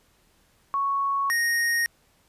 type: tone pair in turn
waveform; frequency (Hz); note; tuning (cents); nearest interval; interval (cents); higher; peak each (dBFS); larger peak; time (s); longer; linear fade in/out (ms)
sine / square; 1108.7 / 1864.6; C#6 / A#6; 0 / 0; major sixth; 900; second; -22; neither; 0.74-1.3 / 1.3-1.86; neither; 0
effects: pink hiss -63 dBFS RMS until 2.28 s + resampled to 32000 Hz